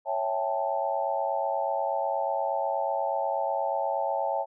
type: chord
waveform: sine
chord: A dominant seventh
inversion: first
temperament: equal with one note detuned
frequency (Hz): 554.4 / 659.3 / 791.7 / 880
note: C#5 / E5 / G5 / A5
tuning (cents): 0 / 0 / +17 / 0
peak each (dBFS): -31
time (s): 0.05-4.46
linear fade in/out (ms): 50
effects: none